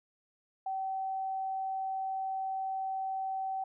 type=tone; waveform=sine; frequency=767 Hz; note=G5; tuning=38 cents flat; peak=-32 dBFS; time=0.66-3.64 s; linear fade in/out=5 ms; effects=none